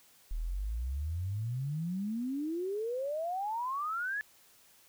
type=exponential sweep; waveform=sine; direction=up; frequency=36.76 to 1737 Hz; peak=-32 dBFS; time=0.31-4.21 s; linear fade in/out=0 ms; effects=white hiss -62 dBFS RMS until 4.88 s